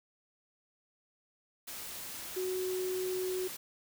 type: tone in noise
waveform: sine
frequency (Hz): 370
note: F#4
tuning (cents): 0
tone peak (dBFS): -32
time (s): 2.36-3.48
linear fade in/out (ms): 10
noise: white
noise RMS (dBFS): -43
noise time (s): 1.67-3.57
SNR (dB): +8
effects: none